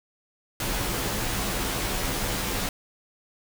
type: noise with comb filter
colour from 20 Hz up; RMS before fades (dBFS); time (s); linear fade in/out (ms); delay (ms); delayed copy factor
pink; -28; 0.6-2.69; 2; 13; -0.75
effects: none